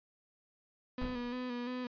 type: tone with vibrato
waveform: 35% pulse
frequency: 246.9 Hz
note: B3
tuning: in tune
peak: -35 dBFS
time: 0.98-1.87 s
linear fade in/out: 2 ms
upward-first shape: square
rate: 2.9 Hz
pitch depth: 31 cents each way
type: noise with exponential decay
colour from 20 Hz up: brown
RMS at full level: -36 dBFS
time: 1.01-1.47 s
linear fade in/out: 0 ms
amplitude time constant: 99 ms
effects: resampled to 11025 Hz